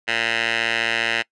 10% pulse tone with band-pass filter, 114.8 Hz, A#2, 26 cents flat, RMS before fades -22 dBFS, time 0.07-1.23 s, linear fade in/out 20 ms, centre 2300 Hz, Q 3.1, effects noise-tail reverb RT60 0.1 s tail -23 dB re dry + resampled to 24000 Hz

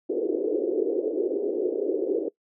white band-pass noise, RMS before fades -26 dBFS, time 0.09-2.29 s, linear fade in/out 10 ms, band 330 to 460 Hz, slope 48 dB/octave, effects noise-tail reverb RT60 0.1 s tail -22 dB re dry

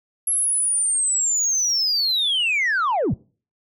sine linear sweep, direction down, 11240 to 75 Hz, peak -16 dBFS, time 0.27-3.14 s, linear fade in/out 5 ms, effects noise-tail reverb RT60 0.4 s tail -25 dB re dry + tanh soft clip ceiling -16 dBFS

